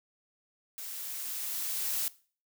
blue noise with level ramp, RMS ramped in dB -41 to -31 dBFS, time 0.78-2.08 s, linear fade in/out 0 ms, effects noise-tail reverb RT60 0.4 s tail -19 dB re dry

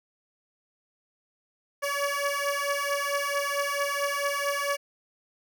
15% pulse beating tone pair, 565 / 569.5 Hz, C#5 / C#5, +33 / +47 cents, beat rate 4.5 Hz, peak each -23 dBFS, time 1.82-4.77 s, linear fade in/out 20 ms, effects none

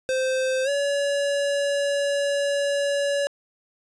square tone with pitch glide, 520 to 567.1 Hz, C5 to C#5, -11 to +39 cents, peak -22 dBFS, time 0.09-3.27 s, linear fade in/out 0 ms, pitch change +150 cents, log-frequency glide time 0.64-0.69 s, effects resampled to 22050 Hz + 10-bit

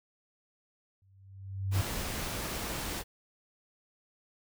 sine tone with exponential growth, 96.8 Hz, G2, 21 cents flat, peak -23 dBFS, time 1.02-1.81 s, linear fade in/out 0 ms, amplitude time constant 170 ms
pink noise, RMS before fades -36 dBFS, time 1.71-3.04 s, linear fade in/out 50 ms
effects none

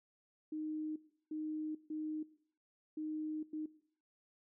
sine tone bursts at uneven times, 309.2 Hz, D#4, 11 cents flat, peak -38 dBFS, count 5, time 0.52-0.96 / 1.31-1.75 / 1.9-2.23 / 2.97-3.43 / 3.53-3.66 s, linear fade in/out 5 ms, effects noise-tail reverb RT60 0.6 s tail -18 dB re dry

